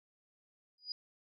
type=tone with exponential growth; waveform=sine; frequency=4916 Hz; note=D#8; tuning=22 cents flat; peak=-33 dBFS; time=0.78-0.92 s; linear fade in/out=2 ms; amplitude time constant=29 ms; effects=none